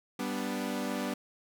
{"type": "chord", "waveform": "sawtooth", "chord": "G major", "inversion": "none", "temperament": "equal", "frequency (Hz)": [196, 246.9, 293.7], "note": ["G3", "B3", "D4"], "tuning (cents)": [0, 0, 0], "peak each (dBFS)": [-33, -31, -34], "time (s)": [0.19, 1.14], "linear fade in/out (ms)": 5, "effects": []}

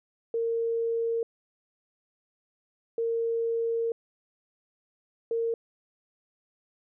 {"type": "tone bursts at uneven times", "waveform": "sine", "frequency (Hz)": 460, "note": "A#4", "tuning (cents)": -23, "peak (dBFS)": -25, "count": 3, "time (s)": [[0.34, 1.23], [2.98, 3.92], [5.31, 5.54]], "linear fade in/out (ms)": 2, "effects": []}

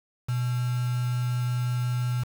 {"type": "tone with quantisation", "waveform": "sine", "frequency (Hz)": 123.2, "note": "B2", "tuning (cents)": -4, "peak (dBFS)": -24, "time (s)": [0.28, 2.24], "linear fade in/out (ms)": 10, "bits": 6, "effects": []}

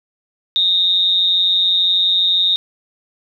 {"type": "tone with amplitude modulation", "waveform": "sine", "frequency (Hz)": 3707, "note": "A#7", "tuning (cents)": -10, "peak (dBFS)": -9, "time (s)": [0.56, 2.56], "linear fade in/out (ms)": 0, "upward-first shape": "sine", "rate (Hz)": 182, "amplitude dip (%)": 65, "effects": ["8-bit"]}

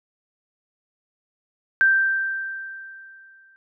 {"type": "tone with exponential decay", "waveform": "sine", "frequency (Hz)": 1568, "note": "G6", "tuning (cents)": 0, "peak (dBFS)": -12, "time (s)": [1.81, 3.56], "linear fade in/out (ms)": 0, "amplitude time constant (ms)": 380, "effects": []}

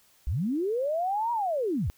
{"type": "linear two-way sweep", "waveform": "sine", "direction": "up then down", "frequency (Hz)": [50.4, 964, 50.4], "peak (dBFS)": -25, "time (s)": [0.27, 1.9], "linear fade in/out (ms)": 0, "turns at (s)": 1.32, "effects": ["white hiss -62 dBFS RMS until 1.97 s"]}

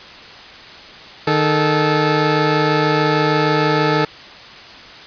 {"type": "tone pair together", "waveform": "15% pulse", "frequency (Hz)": [153.8, 435], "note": ["D#3", "A4"], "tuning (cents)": [-20, -20], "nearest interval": "octave + tritone", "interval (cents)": 1800, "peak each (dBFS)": -10, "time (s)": [1.27, 4.05], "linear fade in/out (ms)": 5, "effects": ["white hiss -37 dBFS RMS until 5.06 s", "resampled to 11025 Hz"]}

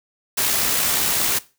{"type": "noise with amplitude modulation", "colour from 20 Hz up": "white", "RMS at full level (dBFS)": -19, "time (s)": [0.37, 1.39], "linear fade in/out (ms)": 10, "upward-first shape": "sine", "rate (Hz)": 65.3, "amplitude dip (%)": 25, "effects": ["noise-tail reverb RT60 0.3 s tail -18 dB re dry"]}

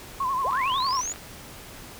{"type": "tone with vibrato", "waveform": "sine", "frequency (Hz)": 1054, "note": "C6", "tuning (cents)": 12, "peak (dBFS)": -23, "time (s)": [0.2, 1.01], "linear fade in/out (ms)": 5, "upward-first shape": "sine", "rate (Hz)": 11, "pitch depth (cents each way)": 89}
{"type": "linear sweep", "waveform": "sine", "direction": "up", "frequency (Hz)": [372.6, 7040], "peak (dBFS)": -28, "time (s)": [0.44, 1.13], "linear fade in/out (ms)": 10}
{"type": "click train", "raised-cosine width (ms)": 0.3, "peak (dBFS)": -24, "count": 32, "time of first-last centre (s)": [0.51, 1.16], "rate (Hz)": 47.7}
{"effects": ["pink hiss -43 dBFS RMS until 1.99 s"]}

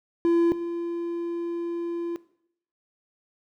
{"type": "tone pair in turn", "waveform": "triangle", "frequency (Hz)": [339.1, 341.3], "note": ["E4", "F4"], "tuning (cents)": [49, -40], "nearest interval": "unison", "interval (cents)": 11, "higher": "second", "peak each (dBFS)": [-16, -26], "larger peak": "first", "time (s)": [[0.25, 0.52], [0.52, 2.16]], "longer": "second", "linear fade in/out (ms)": 0, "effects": ["noise-tail reverb RT60 0.7 s tail -18 dB re dry"]}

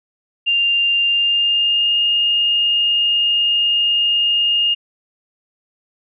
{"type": "tone with pitch glide", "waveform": "sine", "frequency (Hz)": [2794, 2836], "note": ["F7", "F7"], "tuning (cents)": [0, 26], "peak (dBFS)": -13, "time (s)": [0.46, 4.75], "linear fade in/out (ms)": 20, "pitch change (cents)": 26, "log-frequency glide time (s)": [1.04, 1.96], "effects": []}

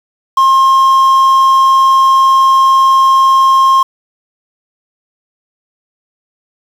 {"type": "tone with quantisation", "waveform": "triangle", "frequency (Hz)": 1067, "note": "C6", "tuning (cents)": 34, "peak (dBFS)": -3, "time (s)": [0.37, 3.83], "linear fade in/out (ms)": 5, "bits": 5, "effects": []}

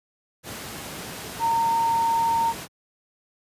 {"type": "tone in noise", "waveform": "sine", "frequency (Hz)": 918, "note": "A#5", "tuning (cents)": -27, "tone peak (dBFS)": -19, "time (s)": [1.39, 2.54], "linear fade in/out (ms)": 50, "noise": "pink", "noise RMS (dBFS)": -35, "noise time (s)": [0.43, 2.68], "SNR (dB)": 13, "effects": ["high-pass 100 Hz 12 dB/octave", "resampled to 32000 Hz"]}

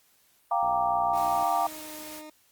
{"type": "chord", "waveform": "sine", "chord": "G minor seventh", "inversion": "third", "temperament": "equal", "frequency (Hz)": [698.5, 784, 932.3, 1174.7], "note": ["F5", "G5", "Bb5", "D6"], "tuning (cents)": [0, 0, 0, 0], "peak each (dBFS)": [-27, -28, -29, -30], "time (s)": [0.51, 1.67], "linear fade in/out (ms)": 5}
{"type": "click train", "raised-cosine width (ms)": 2, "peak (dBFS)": -33, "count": 50, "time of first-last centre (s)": [0.63, 1.427], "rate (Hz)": 61.5}
{"type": "tone with pitch glide", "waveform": "20% pulse", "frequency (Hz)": [314, 307], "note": ["D#4", "D#4"], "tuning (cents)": [16, -23], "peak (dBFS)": -37, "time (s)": [1.13, 2.3], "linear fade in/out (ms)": 5, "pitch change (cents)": -39, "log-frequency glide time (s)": [1.53, 1.93]}
{"type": "noise", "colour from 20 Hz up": "white", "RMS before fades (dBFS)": -43, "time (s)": [1.13, 2.23], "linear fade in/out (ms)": 50}
{"effects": ["white hiss -64 dBFS RMS until 2.51 s", "Opus 48 kbps"]}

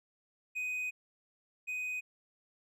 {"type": "tone pair in turn", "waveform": "triangle", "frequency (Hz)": [2500, 2500], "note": ["D#7", "D#7"], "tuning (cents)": [8, 8], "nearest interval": "unison", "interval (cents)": 0, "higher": "neither", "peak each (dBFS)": [-32, -33], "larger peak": "first", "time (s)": [[0.55, 0.91], [1.67, 2.01]], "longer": "first", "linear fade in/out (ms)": 20, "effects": []}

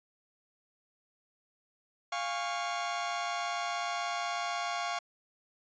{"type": "chord", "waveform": "sawtooth", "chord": "Db major", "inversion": "first", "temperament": "equal with one note detuned", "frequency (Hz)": [698.5, 814.9, 1108.7], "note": ["F5", "Ab5", "Db6"], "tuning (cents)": [0, -33, 0], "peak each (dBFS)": [-31, -36, -33], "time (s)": [2.12, 4.99], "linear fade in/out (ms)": 5, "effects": ["resampled to 16000 Hz"]}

